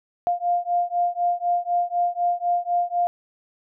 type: beating tone pair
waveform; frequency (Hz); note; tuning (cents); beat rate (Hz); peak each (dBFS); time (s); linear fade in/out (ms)
sine; 700 / 704; F5 / F5; +4 / +14; 4; -23; 0.27-3.07; 0
effects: none